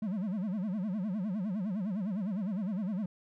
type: tone with vibrato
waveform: triangle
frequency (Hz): 198.4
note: G3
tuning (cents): +21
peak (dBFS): -29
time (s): 0.02-3.06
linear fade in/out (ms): 5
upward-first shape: sine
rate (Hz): 9.8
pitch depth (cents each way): 210
effects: none